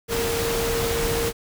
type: tone in noise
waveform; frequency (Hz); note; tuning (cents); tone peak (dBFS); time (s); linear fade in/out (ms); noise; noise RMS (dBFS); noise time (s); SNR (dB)
sine; 462.4; A#4; -14; -24; 0.08-1.33; 50; pink; -26; 0.08-1.33; -1
effects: none

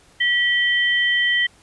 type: tone pair together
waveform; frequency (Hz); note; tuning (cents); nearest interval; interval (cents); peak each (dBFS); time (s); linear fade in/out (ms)
sine; 1941 / 3107; B6 / G7; -31 / -16; minor sixth; 815; -17 / -21; 0.2-1.47; 10
effects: pink hiss -53 dBFS RMS until 1.62 s + resampled to 24000 Hz

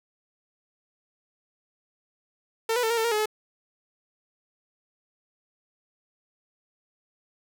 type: tone with pitch steps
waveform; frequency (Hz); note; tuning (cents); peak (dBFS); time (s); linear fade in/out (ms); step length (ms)
sawtooth; 451.3 / 491.7 / 447.1 / 467.2 / 447.5 / 468.2 / 424.7 / 428.9; A4 / B4 / A4 / A#4 / A4 / A#4 / G#4 / A4; +44 / -8 / +28 / +4 / +29 / +8 / +39 / -44; -19; 2.69-3.258; 5; 71
effects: none

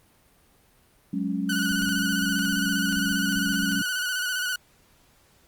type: chord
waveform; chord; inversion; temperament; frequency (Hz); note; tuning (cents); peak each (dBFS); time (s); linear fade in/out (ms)
sine; F# suspended second; none; equal; 185 / 207.7 / 277.2; F#3 / G#3 / C#4; 0 / 0 / 0; -29; 1.13-3.82; 5
type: tone with vibrato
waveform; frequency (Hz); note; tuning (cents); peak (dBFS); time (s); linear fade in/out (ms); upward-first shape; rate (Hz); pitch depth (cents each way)
sawtooth; 1480; F#6; 0; -22; 1.49-4.56; 5; square; 15; 36
type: clicks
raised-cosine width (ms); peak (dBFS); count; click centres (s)
0.2; -25; 8; 1.819 / 1.891 / 2.393 / 2.45 / 2.927 / 3.323 / 3.541 / 3.716
effects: pink hiss -60 dBFS RMS until 5.47 s + Opus 32 kbps

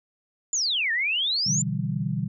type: exponential two-way sweep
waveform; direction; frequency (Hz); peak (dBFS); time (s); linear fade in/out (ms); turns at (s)
sine; down then up; 7300 to 1760 to 7300; -22; 0.53-1.62; 2; 0.92
type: chord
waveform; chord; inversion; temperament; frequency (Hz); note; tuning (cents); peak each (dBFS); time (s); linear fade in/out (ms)
sine; E minor seventh; second; equal with one note detuned; 123.47 / 146.83 / 164.81 / 194.42; B2 / D3 / E3 / G3; 0 / 0 / 0 / -14; -30; 1.46-2.28; 10
effects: none

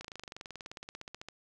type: slowing click train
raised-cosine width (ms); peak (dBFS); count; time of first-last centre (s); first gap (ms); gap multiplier
0.2; -26; 26; 0.01-1.286; 35; 1.03
effects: none

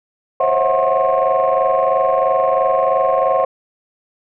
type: tone cluster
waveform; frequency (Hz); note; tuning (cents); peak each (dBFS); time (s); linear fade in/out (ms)
sine; 524 / 547 / 652 / 729 / 1072; C5 / C#5 / E5 / F#5 / C6; +2 / -23 / -19 / -26 / +42; -18; 0.4-3.45; 5
effects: tanh soft clip ceiling -6 dBFS

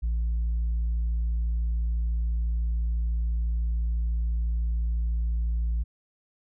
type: tone with tanh clipping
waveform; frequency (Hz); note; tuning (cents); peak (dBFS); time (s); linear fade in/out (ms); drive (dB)
sine; 57; A#1; -38; -24; 0.02-5.84; 20; 1
effects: none

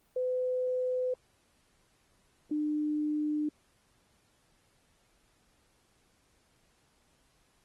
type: tone pair in turn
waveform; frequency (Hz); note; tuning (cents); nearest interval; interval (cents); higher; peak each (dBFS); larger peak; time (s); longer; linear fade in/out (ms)
sine; 506 / 300.9; B4 / D4; +42 / +42; major sixth; 900; first; -28; neither; 0.16-1.14 / 2.51-3.49; neither; 5
effects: pink hiss -69 dBFS RMS until 7.64 s + Opus 24 kbps

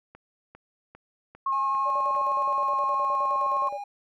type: click train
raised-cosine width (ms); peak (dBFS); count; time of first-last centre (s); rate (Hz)
0.5; -31; 6; 0.15-2.15; 2.5
type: tone with vibrato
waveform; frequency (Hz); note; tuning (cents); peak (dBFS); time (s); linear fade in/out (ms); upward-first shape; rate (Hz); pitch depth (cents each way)
sine; 1080; C#6; -45; -23; 1.46-3.69; 5; square; 12; 10
type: tone with pitch glide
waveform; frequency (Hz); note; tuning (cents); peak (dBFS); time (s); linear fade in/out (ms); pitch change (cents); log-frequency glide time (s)
triangle; 830 to 813.4; G#5 to G#5; -1 to -36; -31; 1.52-3.84; 5; -35; 2.37-3.63
type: tone with tremolo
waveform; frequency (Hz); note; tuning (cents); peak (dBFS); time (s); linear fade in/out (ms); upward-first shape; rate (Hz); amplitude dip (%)
sine; 580; D5; -22; -31; 1.85-3.78; 20; square; 9.6; 80
effects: none

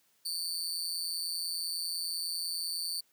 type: tone with amplitude modulation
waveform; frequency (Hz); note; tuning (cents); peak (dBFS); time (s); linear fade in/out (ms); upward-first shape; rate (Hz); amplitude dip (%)
sawtooth; 4532; C#8; +37; -26; 0.25-3.01; 10; sine; 170; 100
effects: white hiss -70 dBFS RMS until 3.12 s + high-pass 100 Hz 12 dB/octave

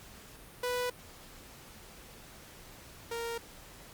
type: tone pair in turn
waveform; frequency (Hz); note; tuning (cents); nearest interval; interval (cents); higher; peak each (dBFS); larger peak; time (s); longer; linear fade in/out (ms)
sawtooth; 493.9 / 465; B4 / A#4; 0 / -4; minor second; 104; first; -27 / -31; first; 0.63-0.9 / 3.11-3.38; neither; 5
effects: pink hiss -52 dBFS RMS until 3.93 s + Opus 48 kbps

